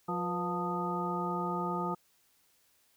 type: harmonic tone with a mistuned harmonic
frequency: 177 Hz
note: F3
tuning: 23 cents sharp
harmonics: 1 / 2 / 3 / 4 / 5 / 7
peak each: -36 / -38 / -43 / -42 / -37 / -36 dBFS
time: 0.08-1.95 s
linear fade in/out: 10 ms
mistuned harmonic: 3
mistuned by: -120 cents
effects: white hiss -69 dBFS RMS until 2.96 s